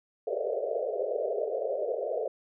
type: band-pass noise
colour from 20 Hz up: pink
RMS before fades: -31 dBFS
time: 0.27-2.28 s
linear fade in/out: 5 ms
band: 400 to 670 Hz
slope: 96 dB/octave
effects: none